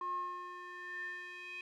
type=tone with band-pass filter sweep; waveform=square; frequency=358.2 Hz; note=F4; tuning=44 cents sharp; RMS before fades=-43 dBFS; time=0.01-1.61 s; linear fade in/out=2 ms; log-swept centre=1000 to 2500 Hz; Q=7.7; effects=none